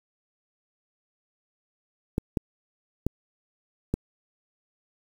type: clicks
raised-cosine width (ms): 3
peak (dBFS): -11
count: 4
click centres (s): 2.181 / 2.372 / 3.066 / 3.94
effects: 7-bit